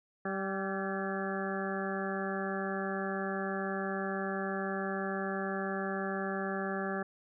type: harmonic tone with a mistuned harmonic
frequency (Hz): 194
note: G3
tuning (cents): -18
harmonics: 1 / 2 / 3 / 4 / 6 / 7 / 8 / 9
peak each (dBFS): -37 / -38 / -41 / -41 / -44 / -44 / -46 / -41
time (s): 0.25-7.03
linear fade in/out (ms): 5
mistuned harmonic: 9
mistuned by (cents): -41
effects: none